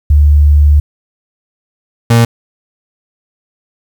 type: tone pair in turn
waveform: sine / 35% pulse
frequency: 73.42 / 116.55 Hz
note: D2 / A#2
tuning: 0 / 0 cents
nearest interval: minor sixth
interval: 800 cents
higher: second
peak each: -3 dBFS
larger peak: neither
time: 0.1-0.8 / 2.1-2.25 s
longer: first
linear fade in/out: 5 ms
effects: 7-bit

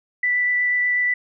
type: tone with vibrato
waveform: sine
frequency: 1975.5 Hz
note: B6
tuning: in tune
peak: -17 dBFS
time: 0.23-1.14 s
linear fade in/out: 5 ms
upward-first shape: triangle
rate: 8.2 Hz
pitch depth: 9 cents each way
effects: none

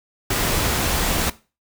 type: noise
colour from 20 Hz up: pink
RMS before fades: -21 dBFS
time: 0.3-1.3 s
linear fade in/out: 5 ms
effects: noise-tail reverb RT60 0.3 s tail -17 dB re dry

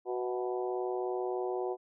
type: harmonic tone with a mistuned harmonic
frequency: 123.47 Hz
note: B2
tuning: in tune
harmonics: 3 / 4 / 5 / 6 / 7 / 8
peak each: -33 / -39 / -43 / -39 / -46 / -47 dBFS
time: 0.05-1.77 s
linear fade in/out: 50 ms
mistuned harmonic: 5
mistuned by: +48 cents
effects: none

